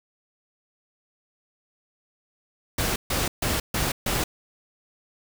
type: noise bursts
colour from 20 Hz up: pink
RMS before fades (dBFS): -25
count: 5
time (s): 2.78-4.24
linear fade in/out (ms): 5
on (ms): 180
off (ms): 140
effects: none